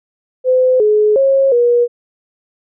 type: tone with pitch steps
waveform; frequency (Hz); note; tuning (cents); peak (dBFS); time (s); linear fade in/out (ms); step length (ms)
sine; 511 / 423.8 / 542 / 480.3; C5 / G#4 / C#5 / B4; -41 / +35 / -39 / -48; -8; 0.44-1.88; 50; 360
effects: none